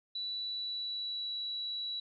sine tone with pitch glide, 3951 to 3921 Hz, B7 to B7, 0 to -13 cents, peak -35 dBFS, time 0.15-2 s, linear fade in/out 5 ms, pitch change -13 cents, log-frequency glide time 0.46-1.35 s, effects none

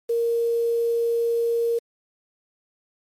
sine tone with quantisation, 466.2 Hz, A#4, in tune, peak -19 dBFS, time 0.09-1.79 s, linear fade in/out 10 ms, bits 7, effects MP3 64 kbps

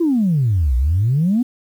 sine exponential two-way sweep, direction down then up, 354.6 to 58.9 to 257.7 Hz, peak -12 dBFS, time 0-1.43 s, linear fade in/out 10 ms, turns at 0.76 s, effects tanh soft clip ceiling -9 dBFS + 8-bit

